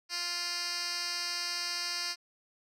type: tone with band-pass filter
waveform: 10% pulse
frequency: 349.2 Hz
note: F4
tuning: in tune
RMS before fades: -35 dBFS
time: 0.09-2.16 s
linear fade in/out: 50 ms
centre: 4600 Hz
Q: 2.4
effects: none